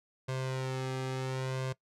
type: tone with flanger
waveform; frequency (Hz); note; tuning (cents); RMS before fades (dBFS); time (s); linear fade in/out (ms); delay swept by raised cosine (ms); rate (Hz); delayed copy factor
sawtooth; 130.81; C3; 0; -35; 0.28-1.73; 10; 1.9 to 2.43; 0.7; +0.8
effects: noise-tail reverb RT60 0.1 s tail -20 dB re dry + low-pass 8000 Hz 12 dB/octave